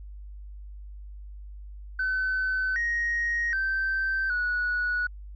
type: tone with pitch steps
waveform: sine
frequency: 1519 / 1877 / 1554 / 1466 Hz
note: F#6 / A#6 / G6 / F#6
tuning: +45 / +11 / -16 / -16 cents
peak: -23 dBFS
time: 1.99-5.07 s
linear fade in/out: 5 ms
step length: 770 ms
effects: tanh soft clip ceiling -21 dBFS + added 50 Hz sine -39 dBFS peak until 5.35 s